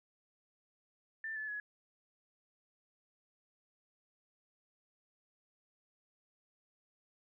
sine tone with pitch steps, 1780 / 1732.3 / 1685.9 Hz, A6 / A6 / G#6, +20 / -27 / +26 cents, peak -38 dBFS, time 1.24-1.6 s, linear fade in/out 2 ms, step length 120 ms, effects none

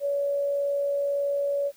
sine tone with amplitude modulation, 566 Hz, C#5, 36 cents sharp, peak -22 dBFS, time 0-1.72 s, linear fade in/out 50 ms, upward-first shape sine, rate 61.8 Hz, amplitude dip 25%, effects white hiss -58 dBFS RMS until 1.76 s

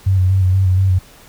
sine tone with vibrato, 93.9 Hz, F#2, 26 cents sharp, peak -10 dBFS, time 0.06-0.99 s, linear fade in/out 10 ms, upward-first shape square, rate 4.2 Hz, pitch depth 32 cents each way, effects pink hiss -44 dBFS RMS until 1.28 s

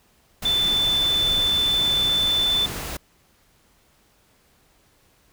sine tone in noise, 3520 Hz, A7, in tune, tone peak -18 dBFS, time 0.45-2.66 s, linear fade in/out 5 ms, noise pink, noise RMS -31 dBFS, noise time 0.42-2.97 s, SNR +10 dB, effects pink hiss -60 dBFS RMS until 5.32 s

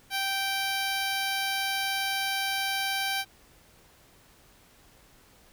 10% pulse tone, 781 Hz, G5, 7 cents flat, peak -19 dBFS, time 0.1-3.25 s, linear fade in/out 50 ms, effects pink hiss -58 dBFS RMS until 5.52 s

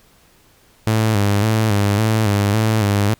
sawtooth tone with vibrato, 105.7 Hz, G#2, 31 cents sharp, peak -10 dBFS, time 0.87-3.14 s, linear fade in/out 0 ms, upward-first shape square, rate 1.8 Hz, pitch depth 69 cents each way, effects pink hiss -53 dBFS RMS until 3.19 s

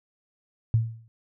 sine tone with exponential decay, 113.3 Hz, A#2, 49 cents flat, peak -15 dBFS, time 0.74-1.08 s, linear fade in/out 0 ms, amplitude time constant 73 ms, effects none

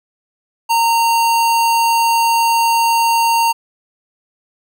square tone, 922 Hz, A#5, 19 cents flat, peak -12 dBFS, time 0.69-3.53 s, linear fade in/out 20 ms, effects none

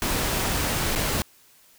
pink noise with dropouts, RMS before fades -25 dBFS, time 0.02-1.22 s, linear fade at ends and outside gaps 1 ms, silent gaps 0.952-0.958 s, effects white hiss -56 dBFS RMS until 1.78 s

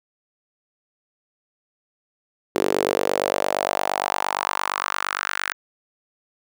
sawtooth tone with high-pass filter sweep, 48.68 Hz, G1, 11 cents flat, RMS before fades -24 dBFS, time 2.55-5.53 s, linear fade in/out 0 ms, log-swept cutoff 380 to 1600 Hz, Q 3.2, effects none

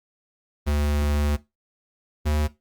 square tone pair in turn, 73.42 / 75.31 Hz, D2 / D2, 0 / +44 cents, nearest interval unison, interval 44 cents, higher second, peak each -21 dBFS, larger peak neither, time 0.66-1.37 / 2.25-2.48 s, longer first, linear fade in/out 20 ms, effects noise-tail reverb RT60 0.2 s tail -17 dB re dry + Opus 48 kbps

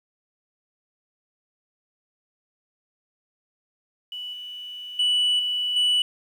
sine tone with level steps, 2960 Hz, F#7, in tune, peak -31 / -34 / -16 / -22 / -15 dBFS, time 4.12-6.02 s, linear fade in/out 2 ms, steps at 4.33 / 4.99 / 5.39 / 5.76 s, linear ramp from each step 5 ms, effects tanh soft clip ceiling -17 dBFS + 9-bit

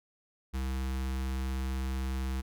square tone with notch filter, 65.41 Hz, C2, in tune, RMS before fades -33 dBFS, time 0.53-2.42 s, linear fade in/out 20 ms, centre 560 Hz, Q 1.8, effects none

